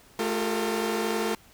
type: tone cluster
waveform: sawtooth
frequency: 217.7 / 353 / 402.1 / 454.5 Hz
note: A3 / F4 / G4 / A#4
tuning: -18 / +19 / +44 / -44 cents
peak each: -27 / -27 / -31 / -26 dBFS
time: 0.19-1.35 s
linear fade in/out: 2 ms
effects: pink hiss -55 dBFS RMS until 1.53 s